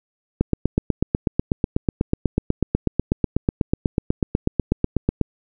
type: click train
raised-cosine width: 3 ms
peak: -4 dBFS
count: 40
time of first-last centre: 0.41-5.213 s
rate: 8.12 Hz
effects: none